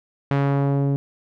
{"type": "tone with low-pass filter sweep", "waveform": "sawtooth", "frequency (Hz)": 139.8, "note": "C#3", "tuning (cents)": 15, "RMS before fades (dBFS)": -20, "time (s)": [0.31, 0.96], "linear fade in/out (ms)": 0, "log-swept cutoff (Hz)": [2300, 370], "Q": 0.77, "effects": []}